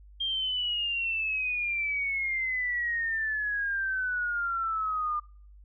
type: exponential sweep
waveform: sine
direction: down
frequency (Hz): 3210 to 1201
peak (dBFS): -27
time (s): 0.2-5.2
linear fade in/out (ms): 10
effects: noise-tail reverb RT60 0.5 s tail -26 dB re dry + added 50 Hz sine -49 dBFS peak until 5.64 s